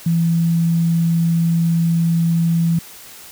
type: tone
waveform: sine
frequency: 166.9 Hz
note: E3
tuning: 22 cents sharp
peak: -13 dBFS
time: 0.06-2.79 s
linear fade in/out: 5 ms
effects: white hiss -39 dBFS RMS until 3.31 s